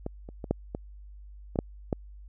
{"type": "clicks", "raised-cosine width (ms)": 2, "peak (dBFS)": [-19, -29, -23, -11, -19, -18, -10, -13], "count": 8, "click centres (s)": [0.064, 0.289, 0.442, 0.51, 0.749, 1.558, 1.589, 1.928], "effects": ["added 50 Hz sine -44 dBFS peak until 2.28 s"]}